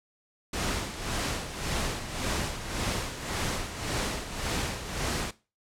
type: noise with tremolo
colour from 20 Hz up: pink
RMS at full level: -29 dBFS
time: 0.53-5.31 s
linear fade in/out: 5 ms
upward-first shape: sine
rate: 1.8 Hz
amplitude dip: 65%
effects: noise-tail reverb RT60 0.3 s tail -18 dB re dry + low-pass 9000 Hz 12 dB/octave